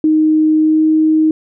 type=tone with pitch glide; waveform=sine; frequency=311.1 to 313.4 Hz; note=D#4 to D#4; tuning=0 to +13 cents; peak=-8 dBFS; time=0.04-1.31 s; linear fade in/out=2 ms; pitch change=+13 cents; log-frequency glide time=0.59-0.83 s; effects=none